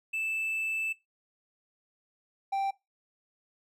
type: tone pair in turn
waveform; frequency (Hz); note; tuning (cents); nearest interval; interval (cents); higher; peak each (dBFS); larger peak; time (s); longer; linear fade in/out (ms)
triangle; 2637 / 784; E7 / G5; 0 / 0; octave + major sixth; 2100; first; -28 / -25; second; 0.13-0.93 / 2.52-2.71; first; 10
effects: noise-tail reverb RT60 0.2 s tail -19 dB re dry